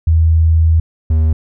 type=tone pair in turn; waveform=sine / triangle; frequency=81 / 78.88 Hz; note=E2 / D#2; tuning=-30 / +24 cents; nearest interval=unison; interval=46 cents; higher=first; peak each=-7 dBFS; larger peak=neither; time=0.07-0.8 / 1.1-1.33 s; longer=first; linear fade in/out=5 ms; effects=none